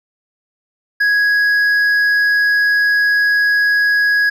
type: tone with hard clipping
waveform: sine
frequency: 1663 Hz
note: G#6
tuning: 2 cents sharp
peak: -12 dBFS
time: 1-4.3 s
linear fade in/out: 10 ms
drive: 4 dB
effects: none